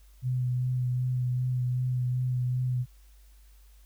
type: tone with vibrato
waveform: sine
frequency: 125.8 Hz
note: B2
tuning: 32 cents sharp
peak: -25 dBFS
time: 0.22-2.86 s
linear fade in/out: 50 ms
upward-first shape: sine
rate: 2.6 Hz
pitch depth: 18 cents each way
effects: added 50 Hz sine -52 dBFS peak until 3.85 s + white hiss -65 dBFS RMS until 3.85 s